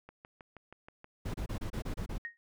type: click train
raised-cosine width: 0.5 ms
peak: -34 dBFS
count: 7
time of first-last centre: 0.09-1.044 s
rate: 6.29 Hz
type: noise bursts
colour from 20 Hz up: brown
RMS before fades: -36 dBFS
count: 8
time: 1.25-2.182 s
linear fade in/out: 10 ms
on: 92 ms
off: 28 ms
type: tone with exponential decay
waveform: sine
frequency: 1864.7 Hz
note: A#6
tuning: in tune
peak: -33 dBFS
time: 2.25-2.37 s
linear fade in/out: 0 ms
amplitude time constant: 26 ms
effects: none